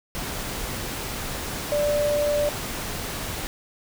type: tone in noise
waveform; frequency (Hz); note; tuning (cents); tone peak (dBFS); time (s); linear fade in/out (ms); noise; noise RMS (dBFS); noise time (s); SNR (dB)
sine; 587.3; D5; 0; -20; 1.72-2.49; 0; pink; -31; 0.15-3.47; +8
effects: none